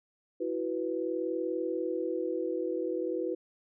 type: chord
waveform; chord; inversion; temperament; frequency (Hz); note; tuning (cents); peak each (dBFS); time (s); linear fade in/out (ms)
sine; E suspended second; none; equal; 329.6 / 370 / 493.9; E4 / F#4 / B4; 0 / 0 / 0; -34; 0.4-3.35; 10
effects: none